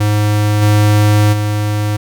square tone with level steps, 104.9 Hz, G#2, 18 cents sharp, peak -11 / -8 / -14 dBFS, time 0-1.97 s, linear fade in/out 10 ms, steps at 0.61 / 1.32 s, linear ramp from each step 20 ms, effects none

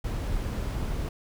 brown noise, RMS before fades -30 dBFS, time 0.04-1.09 s, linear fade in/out 5 ms, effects none

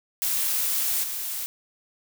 blue noise with level steps, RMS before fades -25 / -31 dBFS, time 0.22-1.46 s, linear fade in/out 0 ms, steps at 1.03 s, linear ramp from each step 10 ms, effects none

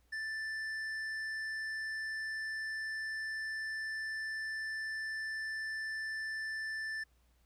triangle tone with tanh clipping, 1764 Hz, A6, 4 cents sharp, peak -38 dBFS, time 0.12-7.04 s, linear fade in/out 10 ms, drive 12 dB, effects added 60 Hz sine -68 dBFS peak until 7.45 s + pink hiss -75 dBFS RMS until 7.45 s

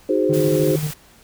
sine chord, Ab dominant seventh, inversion second, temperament equal, 311.1 / 370 / 415.3 / 523.3 Hz, Eb4 / Gb4 / Ab4 / C5, 0 / 0 / 0 / 0 cents, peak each -21 dBFS, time 0.09-0.76 s, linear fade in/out 5 ms
triangle tone with tremolo, 151.4 Hz, D#3, 47 cents flat, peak -17 dBFS, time 0.29-0.91 s, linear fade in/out 10 ms, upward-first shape square, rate 13 Hz, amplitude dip 50%
white noise, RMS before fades -33 dBFS, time 0.33-0.94 s, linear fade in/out 10 ms
effects pink hiss -50 dBFS RMS until 1.23 s

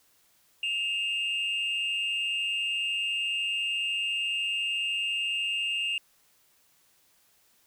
sine tone pair together, 2584 / 2794 Hz, E7 / F7, -35 / 0 cents, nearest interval minor second, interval 135 cents, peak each -31 / -26 dBFS, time 0.63-5.98 s, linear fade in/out 2 ms, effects tanh soft clip ceiling -24 dBFS + white hiss -65 dBFS RMS until 7.66 s

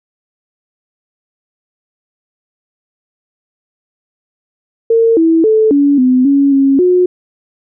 sine tone with pitch steps, 456.2 / 326.7 / 437.1 / 284.3 / 254.3 / 279.4 / 273.3 / 361.6 Hz, A#4 / E4 / A4 / C#4 / C4 / C#4 / C#4 / F#4, -37 / -15 / -11 / +44 / -49 / +14 / -24 / -40 cents, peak -6 dBFS, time 4.9-7.06 s, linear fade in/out 5 ms, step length 270 ms, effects none

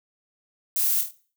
violet noise with echo, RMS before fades -24 dBFS, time 0.76-1.01 s, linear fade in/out 2 ms, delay 25 ms, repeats 4, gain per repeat -5 dB, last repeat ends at 1.11 s, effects noise-tail reverb RT60 0.4 s tail -17 dB re dry

